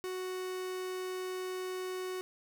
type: tone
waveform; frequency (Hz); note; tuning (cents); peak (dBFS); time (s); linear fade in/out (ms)
45% pulse; 370; F#4; 0; -36; 0.04-2.21; 0
effects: none